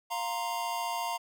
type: chord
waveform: square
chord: F suspended fourth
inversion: none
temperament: equal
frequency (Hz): 698.5 / 932.3 / 1046.5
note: F5 / Bb5 / C6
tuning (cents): 0 / 0 / 0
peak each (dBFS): -37 / -34 / -40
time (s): 0.1-1.18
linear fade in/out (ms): 20
effects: none